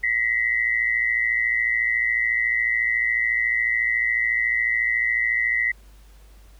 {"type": "tone pair together", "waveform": "sine", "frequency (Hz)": [1922, 2036], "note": ["B6", "C7"], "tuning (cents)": [-48, -48], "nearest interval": "minor second", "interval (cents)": 100, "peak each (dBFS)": -22, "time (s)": [0.03, 5.72], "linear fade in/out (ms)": 10, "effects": ["added 50 Hz sine -46 dBFS peak until 6.59 s", "pink hiss -57 dBFS RMS until 6.59 s"]}